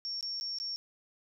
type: tone with dropouts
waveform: sine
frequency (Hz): 5490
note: F8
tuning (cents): -31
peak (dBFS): -34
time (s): 0.05-0.76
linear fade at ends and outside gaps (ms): 0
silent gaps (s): 0.209-0.227 / 0.4-0.41 / 0.586-0.6
effects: none